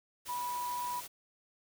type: tone in noise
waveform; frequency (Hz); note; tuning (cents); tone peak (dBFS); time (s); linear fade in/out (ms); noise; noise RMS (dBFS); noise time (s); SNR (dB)
sine; 979; B5; -15; -34; 0.28-1.01; 20; white; -45; 0.25-1.08; +8
effects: none